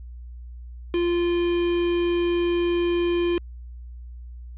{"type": "tone with quantisation", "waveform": "triangle", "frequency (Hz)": 347.1, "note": "F4", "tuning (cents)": -11, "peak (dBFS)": -18, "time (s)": [0.94, 3.38], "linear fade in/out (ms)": 2, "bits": 5, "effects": ["added 60 Hz sine -36 dBFS peak until 4.57 s", "resampled to 8000 Hz"]}